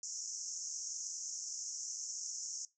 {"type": "band-pass noise", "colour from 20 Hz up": "white", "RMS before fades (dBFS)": -43, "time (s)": [0.03, 2.65], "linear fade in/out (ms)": 2, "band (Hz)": [5500, 7100], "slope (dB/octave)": 96, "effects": ["noise-tail reverb RT60 0.2 s tail -19 dB re dry"]}